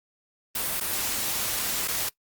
white noise with dropouts, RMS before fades -28 dBFS, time 0.55-2.09 s, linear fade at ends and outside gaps 5 ms, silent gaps 0.801-0.809 / 1.875-1.882 s, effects noise-tail reverb RT60 0.1 s tail -21 dB re dry + Opus 32 kbps

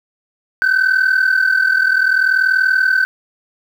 sine tone pair together, 1509 / 1549.6 Hz, F#6 / G6, +34 / -20 cents, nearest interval unison, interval 46 cents, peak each -12 dBFS, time 0.62-3.05 s, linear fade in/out 0 ms, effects tanh soft clip ceiling -8 dBFS + 7-bit

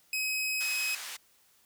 sawtooth tone, 2540 Hz, D#7, 35 cents sharp, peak -26 dBFS, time 0.13-0.95 s, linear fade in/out 2 ms
pink band-pass noise, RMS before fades -41 dBFS, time 0.6-1.17 s, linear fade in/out 10 ms, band 1600 to 12000 Hz, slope 12 dB/octave
effects white hiss -65 dBFS RMS until 1.65 s

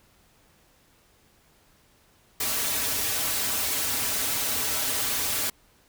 white noise with comb filter, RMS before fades -27 dBFS, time 2.4-5.5 s, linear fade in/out 5 ms, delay 5.6 ms, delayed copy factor -1, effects pink hiss -61 dBFS RMS until 5.88 s

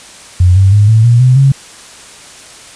sine tone with pitch steps, 90 / 96.46 / 103.38 / 110.8 / 118.76 / 127.28 / 136.41 Hz, F#2 / G2 / G#2 / A2 / A#2 / C3 / C#3, -47 / -27 / -7 / +13 / +33 / -47 / -27 cents, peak -3 dBFS, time 0.4-1.52 s, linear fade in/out 5 ms, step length 160 ms, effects white hiss -34 dBFS RMS until 2.75 s + resampled to 22050 Hz

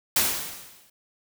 white noise with exponential decay, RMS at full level -19 dBFS, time 0.16-0.9 s, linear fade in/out 5 ms, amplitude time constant 160 ms, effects none

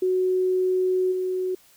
sine tone with level steps, 370 Hz, F#4, in tune, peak -19 / -23 dBFS, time 0.02-1.55 s, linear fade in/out 5 ms, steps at 1.11 s, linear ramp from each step 20 ms, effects white hiss -56 dBFS RMS until 1.76 s

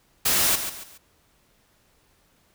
white noise with echo, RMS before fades -21 dBFS, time 0.25-0.56 s, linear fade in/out 10 ms, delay 140 ms, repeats 3, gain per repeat -9 dB, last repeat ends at 0.98 s, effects pink hiss -63 dBFS RMS until 2.54 s

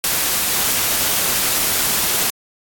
white noise, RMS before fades -18 dBFS, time 0.04-2.3 s, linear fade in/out 0 ms, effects AAC 64 kbps

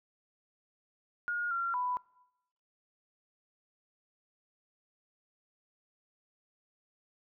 sine tone with pitch steps, 1430 / 1375 / 993 Hz, F6 / F6 / B5, +41 / -27 / +9 cents, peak -30 dBFS, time 1.28-1.97 s, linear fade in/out 0 ms, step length 230 ms, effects noise-tail reverb RT60 0.9 s tail -23 dB re dry

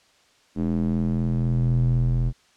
square tone with band-pass filter sweep, 42.03 Hz, E1, 34 cents sharp, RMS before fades -22 dBFS, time 0.55-2.33 s, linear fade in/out 50 ms, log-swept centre 250 to 96 Hz, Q 2.6, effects white hiss -59 dBFS RMS until 2.56 s + low-pass 6000 Hz 12 dB/octave

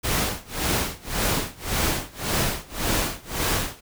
pink noise with tremolo, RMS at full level -22 dBFS, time 0.03-3.81 s, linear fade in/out 20 ms, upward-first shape sine, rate 1.8 Hz, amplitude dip 95%, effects none

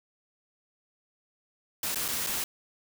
white noise with dropouts, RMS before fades -31 dBFS, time 1.83-2.44 s, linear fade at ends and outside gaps 2 ms, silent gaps 1.946-1.957 / 2.081-2.085 / 2.265-2.27 s, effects none

